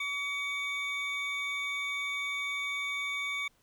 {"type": "tone cluster", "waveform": "triangle", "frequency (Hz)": [1140, 2254, 3574], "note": ["C#6", "C#7", "A7"], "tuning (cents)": [48, 28, 26], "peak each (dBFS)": [-40, -31, -39], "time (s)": [0, 3.48], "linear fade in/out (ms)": 5, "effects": ["pink hiss -69 dBFS RMS until 3.62 s"]}